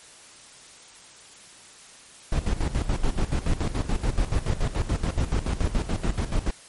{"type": "noise with tremolo", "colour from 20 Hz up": "brown", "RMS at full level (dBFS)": -22, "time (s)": [2.32, 6.51], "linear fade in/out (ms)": 5, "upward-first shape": "square", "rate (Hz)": 7, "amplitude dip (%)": 75, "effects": ["white hiss -48 dBFS RMS until 6.68 s", "MP3 48 kbps"]}